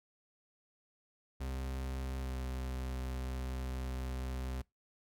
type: tone with pitch glide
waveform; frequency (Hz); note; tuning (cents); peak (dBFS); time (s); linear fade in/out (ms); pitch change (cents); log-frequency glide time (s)
40% pulse; 65.41 to 64.21; C2 to C2; 0 to -32; -36; 1.4-4.62; 10; -32; 2.19-2.37
effects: noise-tail reverb RT60 0.2 s tail -24 dB re dry